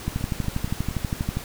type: two click trains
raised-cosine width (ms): 5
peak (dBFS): -22 / -12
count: 4 / 17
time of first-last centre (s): 0.21-0.911 / 0.08-1.37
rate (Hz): 4.28 / 12.4
effects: pink hiss -38 dBFS RMS until 1.44 s